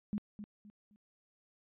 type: tone with echo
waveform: sine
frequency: 207.7 Hz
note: G#3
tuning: in tune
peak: -32 dBFS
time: 0.13-0.18 s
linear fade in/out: 0 ms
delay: 260 ms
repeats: 3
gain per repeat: -10 dB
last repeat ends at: 0.96 s
effects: resampled to 8000 Hz